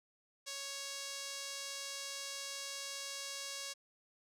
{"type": "tone with band-pass filter", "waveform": "sawtooth", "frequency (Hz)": 554.4, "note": "C#5", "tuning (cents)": 0, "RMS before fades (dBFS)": -44, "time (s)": [0.46, 3.74], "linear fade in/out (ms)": 20, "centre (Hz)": 5900, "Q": 1.4, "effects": []}